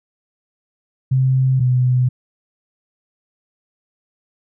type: tone pair in turn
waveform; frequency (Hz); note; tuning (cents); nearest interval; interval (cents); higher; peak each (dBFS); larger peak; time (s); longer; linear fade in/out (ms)
sine; 131 / 126.12; C3 / B2; +2 / +37; minor second; 65; first; -12; neither; 1.11-1.6 / 1.6-2.09; neither; 10
effects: none